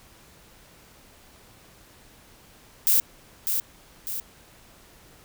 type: noise with echo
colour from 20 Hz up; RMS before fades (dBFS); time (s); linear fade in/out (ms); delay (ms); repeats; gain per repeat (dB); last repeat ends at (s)
violet; -19; 2.87-3; 0; 600; 2; -6; 4.2
effects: pink hiss -53 dBFS RMS until 5.24 s